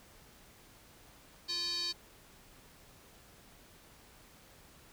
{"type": "tone with band-pass filter", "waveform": "square", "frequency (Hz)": 346.8, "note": "F4", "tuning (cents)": -12, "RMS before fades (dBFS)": -36, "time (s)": [1.48, 1.93], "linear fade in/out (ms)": 20, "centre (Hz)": 4400, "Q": 8.6, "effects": ["pink hiss -59 dBFS RMS until 4.92 s"]}